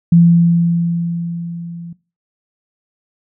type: tone with level ramp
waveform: sine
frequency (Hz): 170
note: F3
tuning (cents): -46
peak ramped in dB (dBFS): -4 to -28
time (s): 0.12-1.93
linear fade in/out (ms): 5
effects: noise-tail reverb RT60 0.3 s tail -19 dB re dry